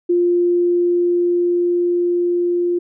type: tone with level ramp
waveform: sine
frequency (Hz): 350.3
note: F4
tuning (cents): +5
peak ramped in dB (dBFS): -12 to -15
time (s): 0.09-2.79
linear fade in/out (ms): 10
effects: none